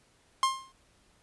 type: tone with exponential decay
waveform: 45% pulse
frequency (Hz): 1061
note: C6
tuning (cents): +24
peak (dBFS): -20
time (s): 0.43-0.72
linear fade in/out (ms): 1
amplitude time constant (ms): 63
effects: pink hiss -65 dBFS RMS until 1.22 s + resampled to 24000 Hz